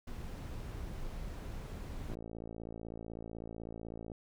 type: noise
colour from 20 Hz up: brown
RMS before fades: -42 dBFS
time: 0.07-2.15 s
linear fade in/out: 5 ms
type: click train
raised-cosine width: 2 ms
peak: -31 dBFS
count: 114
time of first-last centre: 2.1-4.118 s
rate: 56 Hz
effects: none